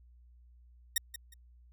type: tone with echo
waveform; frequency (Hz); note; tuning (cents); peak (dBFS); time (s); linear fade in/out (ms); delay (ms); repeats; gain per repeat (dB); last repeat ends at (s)
5% pulse; 1862; A#6; -2; -15; 0.96-0.98; 5; 180; 2; -13; 1.34
effects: added 60 Hz sine -56 dBFS peak until 1.72 s